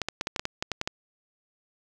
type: clicks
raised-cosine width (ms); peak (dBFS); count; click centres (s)
0.2; -11; 11; 0.017 / 0.086 / 0.211 / 0.271 / 0.362 / 0.395 / 0.454 / 0.625 / 0.717 / 0.814 / 0.875
effects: none